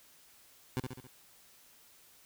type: tone with echo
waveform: 20% pulse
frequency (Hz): 127.9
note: C3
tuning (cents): -39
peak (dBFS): -26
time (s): 0.77-0.8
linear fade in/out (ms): 0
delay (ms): 68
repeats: 4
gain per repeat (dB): -5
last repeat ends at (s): 1.072
effects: white hiss -61 dBFS RMS until 2.25 s